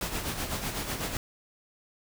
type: noise with tremolo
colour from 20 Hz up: pink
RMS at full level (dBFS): -31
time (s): 0.01-1.17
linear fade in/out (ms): 2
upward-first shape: sine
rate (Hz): 8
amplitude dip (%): 55
effects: none